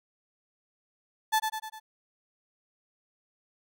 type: tone with echo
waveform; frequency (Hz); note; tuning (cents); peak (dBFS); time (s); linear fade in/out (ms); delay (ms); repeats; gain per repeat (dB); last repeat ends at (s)
35% pulse; 872; A5; -16; -20; 1.32-1.4; 20; 100; 4; -5; 1.8
effects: none